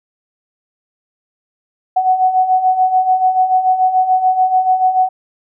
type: beating tone pair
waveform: sine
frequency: 740 / 746.9 Hz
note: F#5 / F#5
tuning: 0 / +16 cents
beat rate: 6.9 Hz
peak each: -17 / -11 dBFS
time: 1.96-5.09 s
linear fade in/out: 10 ms
effects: none